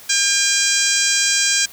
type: harmonic tone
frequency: 803 Hz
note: G5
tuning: 41 cents sharp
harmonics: 2 / 3 / 4 / 5 / 6 / 7 / 8 / 9 / 10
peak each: -23 / -24 / -24 / -26 / -23 / -22 / -23 / -22 / -25 dBFS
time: 0.09-1.66 s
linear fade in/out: 10 ms
effects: white hiss -41 dBFS RMS until 1.72 s